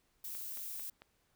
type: noise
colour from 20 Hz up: violet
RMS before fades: -43 dBFS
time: 0.24-0.9 s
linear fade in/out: 5 ms
type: click train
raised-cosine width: 0.3 ms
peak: -36 dBFS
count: 4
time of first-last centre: 0.35-1.02 s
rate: 4.48 Hz
effects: pink hiss -75 dBFS RMS until 1.35 s